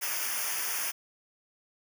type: noise with comb filter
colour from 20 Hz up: white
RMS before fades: -32 dBFS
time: 0.01-0.92 s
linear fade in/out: 20 ms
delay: 0.25 ms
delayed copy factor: -1
effects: none